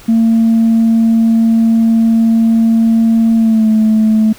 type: tone with pitch glide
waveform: sine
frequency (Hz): 226.6 to 218.1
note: A#3 to A3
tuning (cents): -49 to -15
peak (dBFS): -5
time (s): 0.08-4.33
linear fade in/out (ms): 10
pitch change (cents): -66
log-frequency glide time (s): 3.38-3.68
effects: tanh soft clip ceiling -4 dBFS + pink hiss -38 dBFS RMS until 4.38 s